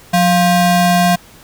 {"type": "ring-modulated tone", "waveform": "square", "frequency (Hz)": 439.6, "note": "A4", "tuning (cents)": -2, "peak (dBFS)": -7, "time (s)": [0.13, 1.16], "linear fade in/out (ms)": 10, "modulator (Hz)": 260, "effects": ["pink hiss -42 dBFS RMS until 1.43 s"]}